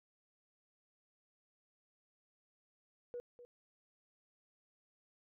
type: tone with echo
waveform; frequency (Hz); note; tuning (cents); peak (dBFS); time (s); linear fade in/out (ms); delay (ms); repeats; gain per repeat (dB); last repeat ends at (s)
sine; 484.5; B4; -33; -40; 3.14-3.2; 0; 250; 1; -13; 3.45
effects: tanh soft clip ceiling -36 dBFS